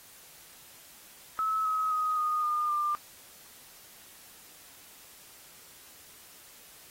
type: tone with pitch steps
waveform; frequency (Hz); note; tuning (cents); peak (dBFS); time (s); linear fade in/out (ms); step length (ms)
sine; 1295 / 1274.2 / 1253.8 / 1233.7 / 1213.9 / 1194.4; E6 / D#6 / D#6 / D#6 / D#6 / D6; -31 / +41 / +13 / -15 / -43 / +29; -26; 1.39-2.95; 0; 260
effects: white hiss -53 dBFS RMS until 6.9 s + AAC 48 kbps